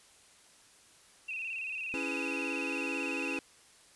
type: tone with vibrato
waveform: sine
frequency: 2619 Hz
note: E7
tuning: 12 cents flat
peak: -35 dBFS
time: 1.28-3.39 s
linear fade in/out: 10 ms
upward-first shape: square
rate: 18 Hz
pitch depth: 61 cents each way
type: chord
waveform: square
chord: C# minor seventh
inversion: none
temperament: just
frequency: 277.2 / 332.6 / 415.8 / 498.9 Hz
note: C#4 / E4 / G#4 / B4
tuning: 0 / +16 / +2 / +17 cents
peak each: -39 / -41 / -45 / -44 dBFS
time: 1.94-3.39 s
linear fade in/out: 0 ms
effects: white hiss -60 dBFS RMS until 3.95 s + resampled to 24000 Hz